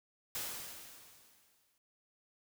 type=noise with exponential decay; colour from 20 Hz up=white; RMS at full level=-38 dBFS; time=0.35-1.78 s; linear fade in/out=1 ms; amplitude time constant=310 ms; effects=none